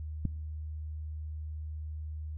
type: click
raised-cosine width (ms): 5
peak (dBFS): -18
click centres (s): 0.253
effects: noise-tail reverb RT60 1.0 s tail -23 dB re dry + added 77 Hz sine -36 dBFS peak until 2.37 s